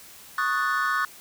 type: chord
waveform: triangle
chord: D# half-diminished seventh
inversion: third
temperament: equal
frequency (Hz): 1108.7 / 1244.5 / 1480 / 1760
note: C#6 / D#6 / F#6 / A6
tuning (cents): 0 / 0 / 0 / 0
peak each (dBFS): -26 / -26 / -25 / -28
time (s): 0.38-1.05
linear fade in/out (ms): 2
effects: white hiss -47 dBFS RMS until 1.2 s